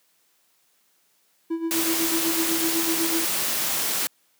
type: tone with tremolo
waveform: triangle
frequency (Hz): 329.6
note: E4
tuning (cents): 0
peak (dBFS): -20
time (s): 1.5-3.25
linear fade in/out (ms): 10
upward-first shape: sine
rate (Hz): 8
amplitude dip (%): 70
type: noise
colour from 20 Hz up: white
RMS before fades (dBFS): -25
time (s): 1.71-4.07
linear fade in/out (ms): 0
effects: white hiss -65 dBFS RMS until 4.39 s + high-pass 150 Hz 12 dB/octave